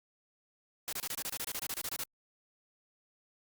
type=noise bursts; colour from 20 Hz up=white; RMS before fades=-37 dBFS; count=16; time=0.88-2.036 s; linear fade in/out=0 ms; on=46 ms; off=28 ms; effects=Opus 48 kbps